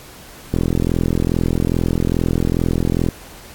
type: click train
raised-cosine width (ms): 3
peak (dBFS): -4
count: 109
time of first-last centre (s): 0.54-3.087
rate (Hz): 42.4
effects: pink hiss -40 dBFS RMS until 3.54 s + AAC 64 kbps